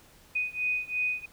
sine beating tone pair, 2489 / 2491.9 Hz, D#7 / D#7, 0 / +2 cents, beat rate 2.9 Hz, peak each -30 / -31 dBFS, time 0.35-1.26 s, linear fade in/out 10 ms, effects pink hiss -57 dBFS RMS until 1.32 s

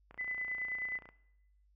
click train, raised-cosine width 0.5 ms, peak -37 dBFS, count 30, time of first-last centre 0.11-1.09 s, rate 29.6 Hz
sine tone with tremolo, 2007 Hz, B6, 27 cents sharp, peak -34 dBFS, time 0.18-0.99 s, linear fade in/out 20 ms, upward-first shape sine, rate 9.5 Hz, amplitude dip 45%
effects noise-tail reverb RT60 0.8 s tail -18 dB re dry + added 50 Hz sine -65 dBFS peak until 1.75 s

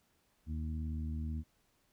harmonic tone, 78.3 Hz, D#2, 11 cents sharp, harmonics 1 / 2 / 3 / 4, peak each -36 / -46 / -43 / -55 dBFS, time 0.46-1.44 s, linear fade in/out 50 ms, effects pink hiss -74 dBFS RMS until 1.92 s

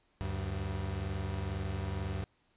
35% pulse tone pair together, 74.29 / 96.4 Hz, D2 / G2, +20 / -28 cents, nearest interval perfect fourth, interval 452 cents, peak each -36 / -34 dBFS, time 0.21-2.24 s, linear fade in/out 0 ms, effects pink hiss -72 dBFS RMS until 2.56 s + resampled to 8000 Hz

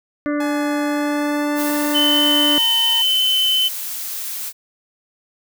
harmonic tone, 293.7 Hz, D4, in tune, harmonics 1 / 2 / 4 / 5 / 6 / 7, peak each -19 / -25 / -31 / -33 / -35 / -36 dBFS, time 0.26-2.58 s, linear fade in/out 0 ms
sawtooth tone with pitch glide, 851 to 922.7 Hz, G#5 to A#5, +42 to -18 cents, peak -24 dBFS, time 0.4-3.02 s, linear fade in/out 5 ms, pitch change +140 cents, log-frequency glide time 0.86-2.47 s
blue noise, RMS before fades -27 dBFS, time 1.55-4.53 s, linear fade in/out 50 ms
sine tone, 3046 Hz, F#7, 50 cents sharp, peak -14 dBFS, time 1.94-3.69 s, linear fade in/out 20 ms
effects none

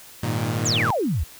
sawtooth chord, Ab suspended second, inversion none, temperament equal with one note detuned, 101.69 / 116.54 / 155.56 Hz, Ab2 / Bb2 / Eb3, -36 / 0 / 0 cents, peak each -24 / -21 / -25 dBFS, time 0.23-0.91 s, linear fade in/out 5 ms
sine exponential sweep, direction down, 7902 to 61.74 Hz, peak -20 dBFS, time 0.65-1.24 s, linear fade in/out 10 ms
effects white hiss -45 dBFS RMS until 1.39 s

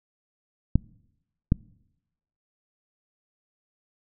clicks, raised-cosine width 5 ms, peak -6 dBFS, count 2, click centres 0.756 / 1.521 s, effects noise-tail reverb RT60 0.9 s tail -25 dB re dry

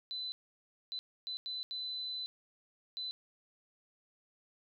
sine tone bursts at uneven times, 4014 Hz, B7, 27 cents sharp, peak -37 dBFS, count 6, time 0.11-0.32 / 0.92-0.99 / 1.27-1.37 / 1.46-1.63 / 1.71-2.26 / 2.97-3.11 s, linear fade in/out 0 ms, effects none

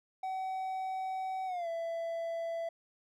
triangle tone with pitch glide, 757 to 666.7 Hz, F#5 to E5, +39 to +19 cents, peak -32 dBFS, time 0.23-2.69 s, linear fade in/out 5 ms, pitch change -220 cents, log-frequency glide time 1.46-1.68 s, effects none

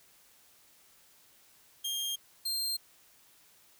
sawtooth tone pair in turn, 3216 / 4183 Hz, G7 / C8, +44 / -1 cents, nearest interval perfect fourth, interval 455 cents, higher second, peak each -29 / -28 dBFS, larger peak second, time 1.84-2.16 / 2.45-2.77 s, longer neither, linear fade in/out 10 ms, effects white hiss -62 dBFS RMS until 3.79 s

